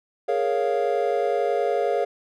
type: chord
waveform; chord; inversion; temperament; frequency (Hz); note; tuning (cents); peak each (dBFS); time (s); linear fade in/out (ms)
triangle; Bb minor seventh; third; equal; 415.3 / 466.2 / 554.4 / 698.5; Ab4 / Bb4 / Db5 / F5; 0 / 0 / 0 / 0; -24; 0.28-2.05; 10
effects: none